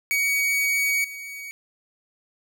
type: tone with level steps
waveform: 45% pulse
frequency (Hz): 2252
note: C#7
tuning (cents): +27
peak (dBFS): -20 / -34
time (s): 0.11-1.51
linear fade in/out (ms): 0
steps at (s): 1.04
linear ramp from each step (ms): 5
effects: none